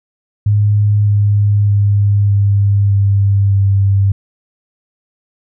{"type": "tone with pitch steps", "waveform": "sine", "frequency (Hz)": [103.83, 102.76, 101.69, 100.64, 99.6, 98.57], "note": ["G#2", "G#2", "G#2", "G2", "G2", "G2"], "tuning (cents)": [0, -18, -36, 46, 28, 10], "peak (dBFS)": -8, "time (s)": [0.46, 4.12], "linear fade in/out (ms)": 5, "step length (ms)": 610, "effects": []}